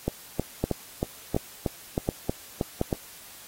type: two click trains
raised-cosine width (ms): 2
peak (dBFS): -10 / -11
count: 4 / 10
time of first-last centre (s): 0.64-2.814 / 0.08-2.928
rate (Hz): 1.38 / 3.16
effects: white hiss -47 dBFS RMS until 3.47 s + AAC 48 kbps